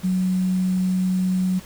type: tone with quantisation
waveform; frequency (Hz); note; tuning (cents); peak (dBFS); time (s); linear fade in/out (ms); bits
sine; 185; F#3; 0; -18; 0.03-1.6; 20; 7
effects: pink hiss -44 dBFS RMS until 1.65 s